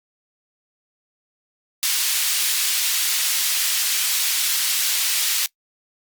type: high-pass noise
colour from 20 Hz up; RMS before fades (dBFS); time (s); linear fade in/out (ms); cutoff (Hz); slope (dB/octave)
pink; -21; 1.83-5.46; 0; 3000; 12
effects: noise-tail reverb RT60 0.1 s tail -23 dB re dry + Opus 48 kbps